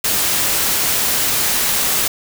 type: noise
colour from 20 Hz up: white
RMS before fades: -17 dBFS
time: 0.04-2.08 s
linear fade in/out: 5 ms
effects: none